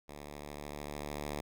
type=tone with level ramp; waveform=5% pulse; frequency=73.42 Hz; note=D2; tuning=in tune; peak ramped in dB=-35 to -25 dBFS; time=0.08-1.41 s; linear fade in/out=10 ms; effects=none